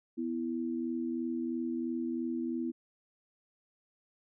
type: tone pair together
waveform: sine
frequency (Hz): 247.9 / 330.9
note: B3 / E4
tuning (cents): +7 / +7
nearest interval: perfect fourth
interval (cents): 500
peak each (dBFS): -34 / -35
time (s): 0.17-2.72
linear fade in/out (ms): 20
effects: none